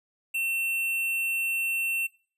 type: tone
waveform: square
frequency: 2700 Hz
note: E7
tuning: 41 cents sharp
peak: -27 dBFS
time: 0.34-2.07 s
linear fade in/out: 10 ms
effects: noise-tail reverb RT60 0.4 s tail -20 dB re dry + resampled to 32000 Hz